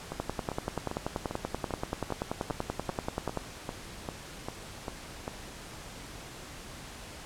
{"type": "two click trains", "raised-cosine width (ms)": 1, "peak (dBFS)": [-16, -20], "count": [34, 14], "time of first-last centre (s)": [[0.2, 3.373], [0.12, 5.279]], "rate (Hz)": [10.4, 2.52], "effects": ["pink hiss -45 dBFS RMS until 7.25 s", "low-pass 10000 Hz 12 dB/octave"]}